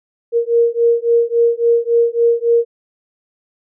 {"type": "beating tone pair", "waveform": "sine", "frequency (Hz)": [466.2, 469.8], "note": ["A#4", "A#4"], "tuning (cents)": [0, 13], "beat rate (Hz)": 3.6, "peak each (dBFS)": -14, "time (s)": [0.32, 2.65], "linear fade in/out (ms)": 50, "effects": []}